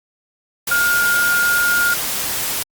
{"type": "tone in noise", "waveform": "sine", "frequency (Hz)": 1419, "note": "F6", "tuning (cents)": 27, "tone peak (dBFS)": -14, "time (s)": [0.71, 1.94], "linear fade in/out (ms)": 5, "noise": "white", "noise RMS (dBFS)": -22, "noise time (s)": [0.67, 2.63], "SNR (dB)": 5, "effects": ["Opus 48 kbps"]}